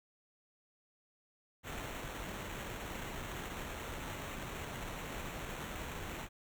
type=noise with sample-and-hold; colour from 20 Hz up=pink; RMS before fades=-43 dBFS; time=1.63-6.29 s; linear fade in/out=50 ms; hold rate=4900 Hz; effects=none